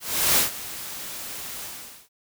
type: noise with ADSR envelope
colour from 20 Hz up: white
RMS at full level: -18 dBFS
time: 0-2.09 s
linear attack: 370 ms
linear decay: 130 ms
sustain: -17 dB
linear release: 470 ms
effects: none